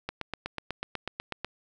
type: click train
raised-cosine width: 0.3 ms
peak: -16 dBFS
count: 12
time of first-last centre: 0.09-1.446 s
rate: 8.11 Hz
effects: none